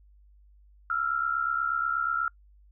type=tone pair together; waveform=sine; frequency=1328.6 / 1396.9 Hz; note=E6 / F6; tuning=+13 / 0 cents; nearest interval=minor second; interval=87 cents; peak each=-28 dBFS; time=0.9-2.28 s; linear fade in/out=2 ms; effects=noise-tail reverb RT60 0.1 s tail -25 dB re dry + added 50 Hz sine -54 dBFS peak until 2.71 s